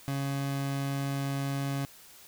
30% pulse tone, 138.59 Hz, C#3, in tune, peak -27 dBFS, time 0.08-1.85 s, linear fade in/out 0 ms, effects white hiss -53 dBFS RMS until 2.27 s

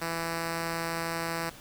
5% pulse tone, 166.1 Hz, E3, 13 cents sharp, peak -19 dBFS, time 0.01-1.5 s, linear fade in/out 10 ms, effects pink hiss -49 dBFS RMS until 1.6 s

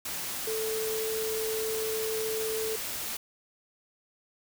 sine tone in noise, 440 Hz, A4, in tune, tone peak -30 dBFS, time 0.47-2.76 s, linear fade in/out 5 ms, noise white, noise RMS -35 dBFS, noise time 0.05-3.17 s, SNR +2 dB, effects none

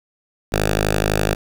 5% pulse tone with notch filter, 51.91 Hz, G#1, in tune, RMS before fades -19 dBFS, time 0.52-1.35 s, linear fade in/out 10 ms, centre 260 Hz, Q 1.7, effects none

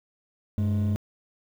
triangle tone pair together, 98 / 210.6 Hz, G2 / G#3, 0 / +24 cents, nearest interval octave + minor second, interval 1324 cents, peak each -20 / -24 dBFS, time 0.58-0.96 s, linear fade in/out 0 ms, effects tanh soft clip ceiling -18 dBFS + 9-bit

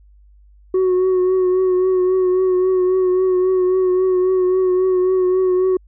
sine tone with vibrato, 370 Hz, F#4, in tune, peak -10 dBFS, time 0.74-5.77 s, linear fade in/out 5 ms, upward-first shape triangle, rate 3.7 Hz, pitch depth 34 cents each way, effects tanh soft clip ceiling -12 dBFS + added 50 Hz sine -45 dBFS peak until 5.87 s

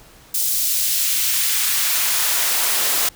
white noise with high-pass filter sweep, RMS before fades -19 dBFS, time 0.34-3.09 s, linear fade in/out 5 ms, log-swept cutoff 5800 to 330 Hz, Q 0.72, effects pink hiss -47 dBFS RMS until 3.15 s

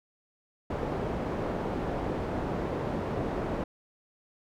white low-pass noise, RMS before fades -32 dBFS, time 0.7-3.64 s, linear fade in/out 5 ms, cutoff 560 Hz, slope 12 dB/octave, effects none

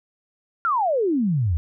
sine exponential sweep, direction down, 1424 to 75.3 Hz, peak -18 dBFS, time 0.65-1.57 s, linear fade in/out 0 ms, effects none

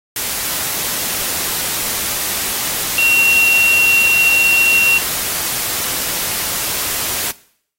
sine tone in noise, 2740 Hz, F7, 34 cents flat, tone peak -10 dBFS, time 2.98-4.98 s, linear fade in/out 2 ms, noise white, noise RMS -20 dBFS, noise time 0.16-7.31 s, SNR +7 dB, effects noise-tail reverb RT60 0.6 s tail -19 dB re dry + AAC 48 kbps

